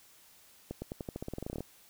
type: accelerating click train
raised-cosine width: 2 ms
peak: -24 dBFS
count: 17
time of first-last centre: 0.71-1.606 s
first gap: 110 ms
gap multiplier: 0.9
effects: white hiss -60 dBFS RMS until 1.89 s